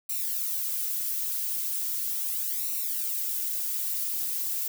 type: noise with flanger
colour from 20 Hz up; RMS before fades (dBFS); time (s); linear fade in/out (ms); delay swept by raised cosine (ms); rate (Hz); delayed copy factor
violet; -30; 0.09-4.68; 5; 0.6 to 3.8; 0.38; -0.8
effects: none